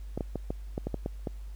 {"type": "clicks", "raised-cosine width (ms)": 2, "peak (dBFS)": -18, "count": 9, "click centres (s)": [0.176, 0.208, 0.357, 0.505, 0.779, 0.87, 0.943, 1.061, 1.272], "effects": ["added 50 Hz sine -38 dBFS peak until 1.55 s", "pink hiss -62 dBFS RMS until 1.55 s"]}